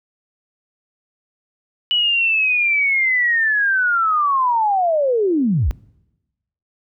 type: linear sweep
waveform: sine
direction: down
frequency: 2960 to 42.98 Hz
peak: -14 dBFS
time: 1.91-5.71 s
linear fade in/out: 0 ms
effects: noise-tail reverb RT60 1.0 s tail -24 dB re dry